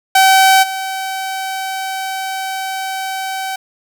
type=tone with level steps; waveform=sawtooth; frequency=766 Hz; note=G5; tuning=40 cents flat; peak=-3 / -16 dBFS; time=0.15-3.56 s; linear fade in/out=5 ms; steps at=0.62 s; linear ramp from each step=20 ms; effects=none